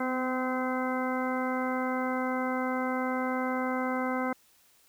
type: harmonic tone with a mistuned harmonic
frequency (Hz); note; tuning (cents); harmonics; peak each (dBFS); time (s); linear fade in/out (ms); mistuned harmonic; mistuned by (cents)
257.1; C4; -30; 1 / 2 / 3 / 4 / 5 / 6 / 8; -31 / -34 / -36 / -37 / -38 / -39 / -40; 0-4.33; 5; 1; -16
effects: white hiss -63 dBFS RMS until 4.88 s